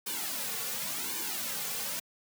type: noise with flanger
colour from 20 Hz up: white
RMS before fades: -35 dBFS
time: 0.06-2 s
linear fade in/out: 10 ms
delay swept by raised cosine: 1.5 to 3.2 ms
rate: 0.91 Hz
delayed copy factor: -0.9
effects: high-pass 150 Hz 12 dB/octave